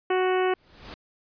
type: harmonic tone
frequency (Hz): 370.4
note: F#4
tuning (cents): +2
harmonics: 1 / 2 / 3 / 4 / 5 / 6 / 7 / 8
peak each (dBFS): -22 / -28 / -32 / -34 / -36 / -38 / -39 / -40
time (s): 0.1-0.54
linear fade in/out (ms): 5
type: noise with exponential growth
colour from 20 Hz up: pink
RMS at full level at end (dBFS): -37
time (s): 0.43-0.94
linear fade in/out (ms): 0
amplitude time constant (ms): 110
effects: resampled to 11025 Hz